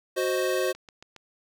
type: chord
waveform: square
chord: C diminished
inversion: second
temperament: equal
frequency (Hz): 370 / 523.3 / 622.3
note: Gb4 / C5 / Eb5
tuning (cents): 0 / 0 / 0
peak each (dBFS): -28 / -28 / -32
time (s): 0.16-0.73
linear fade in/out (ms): 20
type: click train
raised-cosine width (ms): 0.2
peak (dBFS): -28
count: 4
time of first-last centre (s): 0.75-1.163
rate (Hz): 7.26
effects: none